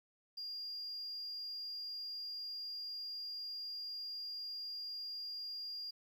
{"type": "tone", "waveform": "triangle", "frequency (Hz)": 4814, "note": "D8", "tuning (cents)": 42, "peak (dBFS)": -39, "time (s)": [0.37, 5.91], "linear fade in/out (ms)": 10, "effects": ["tanh soft clip ceiling -38 dBFS", "12-bit"]}